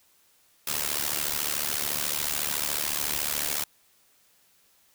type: noise with amplitude modulation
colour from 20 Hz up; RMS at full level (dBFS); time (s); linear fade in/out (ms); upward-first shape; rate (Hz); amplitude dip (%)
white; -25; 0.67-3.64; 5; sine; 73.9; 90
effects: white hiss -63 dBFS RMS until 4.94 s